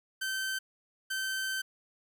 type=tone bursts at uneven times; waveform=sawtooth; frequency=1545 Hz; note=G6; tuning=26 cents flat; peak=-28 dBFS; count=2; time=0.21-0.59 / 1.1-1.62 s; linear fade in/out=10 ms; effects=none